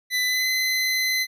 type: tone with pitch glide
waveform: 25% pulse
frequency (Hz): 2000 to 2037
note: B6 to C7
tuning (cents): +21 to -47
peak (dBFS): -17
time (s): 0.1-1.27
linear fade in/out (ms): 50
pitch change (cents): +32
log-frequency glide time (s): 0.26-0.48
effects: none